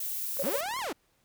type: noise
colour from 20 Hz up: violet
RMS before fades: -34 dBFS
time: 0-0.61 s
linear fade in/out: 5 ms
type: click train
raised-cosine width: 0.5 ms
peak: -31 dBFS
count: 22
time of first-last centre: 0.37-0.923 s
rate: 38 Hz
type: tone bursts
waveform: sine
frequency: 554.4 Hz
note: C#5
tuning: in tune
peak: -28 dBFS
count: 3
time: 0.39-0.574 s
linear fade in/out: 5 ms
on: 38 ms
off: 35 ms
type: linear two-way sweep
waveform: sawtooth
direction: up then down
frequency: 150.5 to 1108.7 to 223 Hz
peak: -28 dBFS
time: 0.43-0.93 s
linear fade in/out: 10 ms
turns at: 0.79 s
effects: pink hiss -70 dBFS RMS until 1.24 s